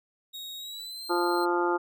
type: tone with pitch glide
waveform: 40% pulse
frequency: 3769 to 4158 Hz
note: A#7 to C8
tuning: +18 to -12 cents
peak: -36 dBFS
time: 0.33-1.46 s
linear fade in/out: 20 ms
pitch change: +170 cents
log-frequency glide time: 0.57-1.06 s
type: harmonic tone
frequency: 174.61 Hz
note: F3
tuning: in tune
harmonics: 2 / 3 / 4 / 5 / 6 / 7 / 8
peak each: -26 / -35 / -38 / -29 / -40 / -32 / -34 dBFS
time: 1.09-1.78 s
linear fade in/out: 20 ms
effects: none